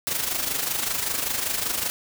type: noise with amplitude modulation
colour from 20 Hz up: white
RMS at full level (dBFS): -24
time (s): 0.07-1.9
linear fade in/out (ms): 0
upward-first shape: sine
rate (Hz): 25.2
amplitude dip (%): 60
effects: none